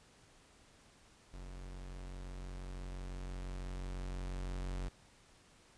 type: tone with level ramp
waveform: 45% pulse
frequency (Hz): 45.89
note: F#1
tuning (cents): -14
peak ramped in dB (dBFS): -46 to -37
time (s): 1.33-4.89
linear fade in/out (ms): 10
effects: pink hiss -64 dBFS RMS until 5.77 s + resampled to 22050 Hz